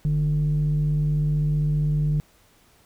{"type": "tone pair together", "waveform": "sine", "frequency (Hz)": [44.78, 150], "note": ["F1", "D3"], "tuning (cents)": [44, 37], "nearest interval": "octave + major sixth", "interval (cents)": 2093, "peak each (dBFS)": [-26, -18], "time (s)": [0.05, 2.2], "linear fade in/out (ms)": 0, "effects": ["tanh soft clip ceiling -16 dBFS", "pink hiss -58 dBFS RMS until 2.85 s"]}